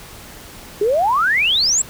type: exponential sweep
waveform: sine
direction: up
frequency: 392 to 7902 Hz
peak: -13 dBFS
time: 0.81-1.82 s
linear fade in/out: 5 ms
effects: pink hiss -38 dBFS RMS until 1.89 s